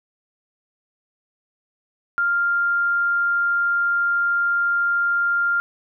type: tone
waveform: sine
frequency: 1396.9 Hz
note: F6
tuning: in tune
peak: -17 dBFS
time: 2.18-5.6 s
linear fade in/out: 0 ms
effects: none